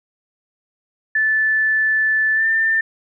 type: tone with pitch glide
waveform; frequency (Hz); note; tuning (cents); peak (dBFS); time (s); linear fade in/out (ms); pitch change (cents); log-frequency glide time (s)
sine; 1750 to 1790.9; A6 to A6; -10 to +30; -14; 1.15-2.81; 5; +40; 2.34-2.46
effects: none